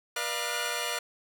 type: tone cluster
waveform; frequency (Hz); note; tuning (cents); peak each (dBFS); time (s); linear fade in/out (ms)
10% pulse; 482 / 598 / 692 / 1448; B4 / D5 / F5 / F#6; -42 / +31 / -16 / -38; -27; 0.16-0.99; 5
effects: none